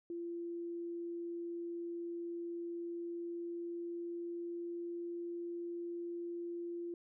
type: tone with pitch glide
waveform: sine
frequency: 342 to 344.2 Hz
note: F4 to F4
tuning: -36 to -25 cents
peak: -39 dBFS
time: 0.1-6.94 s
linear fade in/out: 2 ms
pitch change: +11 cents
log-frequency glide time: 2.73-5.1 s
effects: none